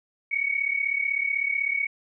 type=tone pair together; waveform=sine; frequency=2217 / 2253 Hz; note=C#7 / C#7; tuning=0 / +28 cents; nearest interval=unison; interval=28 cents; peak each=-26 dBFS; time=0.31-1.87 s; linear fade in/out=10 ms; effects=none